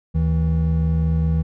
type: tone pair together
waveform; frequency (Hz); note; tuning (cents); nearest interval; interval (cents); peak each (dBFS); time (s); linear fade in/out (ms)
triangle; 76.12 / 161.3; D#2 / E3; -37 / -37; octave + minor second; 1300; -17; 0.14-1.43; 20
effects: none